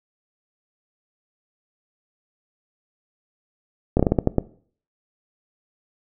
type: slowing click train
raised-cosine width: 2 ms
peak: -3 dBFS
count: 8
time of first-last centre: 3.97-4.383 s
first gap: 25 ms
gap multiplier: 1.28
effects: noise-tail reverb RT60 0.5 s tail -19 dB re dry